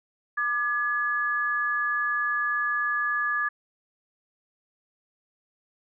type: tone pair together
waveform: sine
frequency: 1195 / 1698.2 Hz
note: D6 / G#6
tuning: +30 / +38 cents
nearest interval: tritone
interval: 608 cents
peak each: -28 / -25 dBFS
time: 0.37-3.49 s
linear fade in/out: 10 ms
effects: none